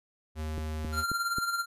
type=tone; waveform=square; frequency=77.78 Hz; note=D#2; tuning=in tune; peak=-33 dBFS; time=0.35-1.05 s; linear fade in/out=50 ms
type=click train; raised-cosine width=3 ms; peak=-23 dBFS; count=4; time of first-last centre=0.58-1.384 s; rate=3.73 Hz
type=tone with tremolo; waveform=square; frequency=1384 Hz; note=F6; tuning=16 cents flat; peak=-27 dBFS; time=0.92-1.66 s; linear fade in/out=50 ms; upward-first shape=sine; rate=18 Hz; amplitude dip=55%
effects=resampled to 32000 Hz